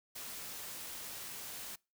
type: noise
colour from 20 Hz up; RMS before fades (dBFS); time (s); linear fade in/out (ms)
white; -45; 0.15-1.76; 10
effects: noise-tail reverb RT60 0.3 s tail -26 dB re dry

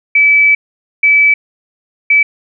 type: tone bursts at uneven times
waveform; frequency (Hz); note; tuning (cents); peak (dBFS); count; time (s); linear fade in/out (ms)
sine; 2301; D7; -36; -5; 3; 0.15-0.55 / 1.03-1.34 / 2.1-2.23; 5
effects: none

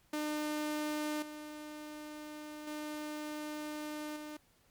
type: tone with level steps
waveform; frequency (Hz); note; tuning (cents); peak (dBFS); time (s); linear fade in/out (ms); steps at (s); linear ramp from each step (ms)
sawtooth; 301.8; D4; +47; -30 / -40 / -35 / -39; 0.13-4.37; 5; 1.22 / 2.67 / 4.16; 5
effects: pink hiss -69 dBFS RMS until 4.7 s + MP3 96 kbps

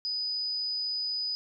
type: tone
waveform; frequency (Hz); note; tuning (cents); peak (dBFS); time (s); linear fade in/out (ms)
sine; 4978; D#8; 0; -29; 0.05-1.35; 0
effects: none

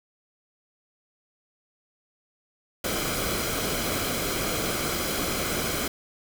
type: noise with comb filter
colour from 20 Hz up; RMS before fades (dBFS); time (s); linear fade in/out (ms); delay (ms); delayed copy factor
pink; -28; 2.84-5.88; 5; 1.1; -0.55
effects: none

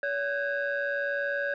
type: tone cluster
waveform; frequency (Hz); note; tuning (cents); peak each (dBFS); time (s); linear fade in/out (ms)
sine; 568 / 1515 / 1636; C#5 / F#6 / G#6; +42 / +40 / -26; -29 / -32 / -30; 0.03-1.54; 2
effects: tanh soft clip ceiling -22 dBFS

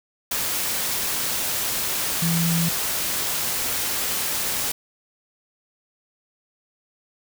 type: tone in noise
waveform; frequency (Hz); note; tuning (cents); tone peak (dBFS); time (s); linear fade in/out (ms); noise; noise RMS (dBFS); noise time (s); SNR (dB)
sine; 167.6; E3; +29; -20; 2.22-2.69; 5; white; -25; 0.31-4.72; +2
effects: none

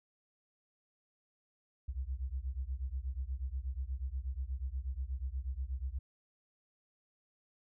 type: beating tone pair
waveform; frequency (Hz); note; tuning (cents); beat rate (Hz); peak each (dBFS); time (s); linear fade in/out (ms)
sine; 61.6 / 69.9; B1 / C#2; -4 / +15; 8.3; -38 / -39; 1.88-5.99; 10
effects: none

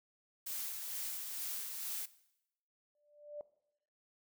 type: noise with tremolo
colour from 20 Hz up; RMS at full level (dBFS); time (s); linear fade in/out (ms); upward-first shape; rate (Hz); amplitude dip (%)
blue; -40; 0.46-2.06; 10; sine; 2.2; 35
type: tone with exponential growth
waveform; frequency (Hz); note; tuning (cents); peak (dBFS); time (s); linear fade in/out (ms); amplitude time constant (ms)
sine; 590; D5; +8; -39; 2.95-3.41; 1; 100
effects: noise-tail reverb RT60 0.8 s tail -18 dB re dry

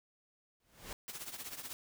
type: noise with exponential growth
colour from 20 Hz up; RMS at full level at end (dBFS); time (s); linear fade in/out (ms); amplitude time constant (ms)
pink; -41; 0.6-0.93; 2; 70
type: noise with tremolo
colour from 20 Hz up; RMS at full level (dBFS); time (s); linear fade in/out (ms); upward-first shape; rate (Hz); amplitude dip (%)
white; -42; 1.08-1.73; 0; triangle; 16; 80
effects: none

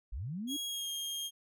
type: linear sweep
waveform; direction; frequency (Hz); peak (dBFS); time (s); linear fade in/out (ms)
sine; up; 40.23 to 303.3; -36; 0.12-0.57; 10
type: tone with pitch glide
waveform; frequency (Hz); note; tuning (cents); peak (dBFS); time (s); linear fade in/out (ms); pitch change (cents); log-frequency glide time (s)
sawtooth; 3300 to 3226; G#7 to G7; -12 to +49; -33; 0.47-1.31; 50; -39; 0.66-0.9
effects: none

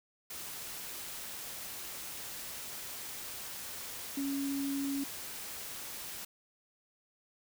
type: tone in noise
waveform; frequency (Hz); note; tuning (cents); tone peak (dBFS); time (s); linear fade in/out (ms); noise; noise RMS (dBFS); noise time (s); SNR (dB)
sine; 277.2; C#4; 0; -32; 4.17-5.04; 5; white; -43; 0.3-6.25; +8
effects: none

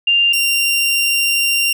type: tone pair in turn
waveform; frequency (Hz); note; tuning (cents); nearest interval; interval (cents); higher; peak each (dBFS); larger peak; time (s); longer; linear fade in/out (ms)
sine / sawtooth; 2794 / 2773; F7 / F7; 0 / -13; unison; 13; first; -10; neither; 0.07-0.33 / 0.33-1.73; second; 5
effects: none

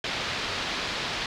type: low-pass noise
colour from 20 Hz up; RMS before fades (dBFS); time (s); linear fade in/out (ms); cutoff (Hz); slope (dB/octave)
white; -31; 0.04-1.26; 2; 4400; 24
effects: none

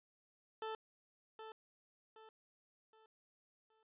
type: tone with echo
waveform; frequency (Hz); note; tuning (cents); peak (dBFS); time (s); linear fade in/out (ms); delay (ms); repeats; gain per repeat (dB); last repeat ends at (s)
20% pulse; 440; A4; 0; -36; 0.62-0.75; 2; 770; 4; -8; 3.83
effects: resampled to 8000 Hz

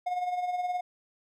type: tone with tremolo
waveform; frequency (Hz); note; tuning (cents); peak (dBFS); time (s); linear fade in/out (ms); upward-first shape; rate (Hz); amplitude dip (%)
triangle; 720; F#5; -47; -24; 0.06-0.81; 10; sine; 19; 55
effects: none

